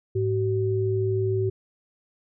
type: tone pair together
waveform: sine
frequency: 106.55 / 379.7 Hz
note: G#2 / F#4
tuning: +45 / +45 cents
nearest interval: octave + minor seventh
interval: 2200 cents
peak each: -24 dBFS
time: 0.15-1.5 s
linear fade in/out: 10 ms
effects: none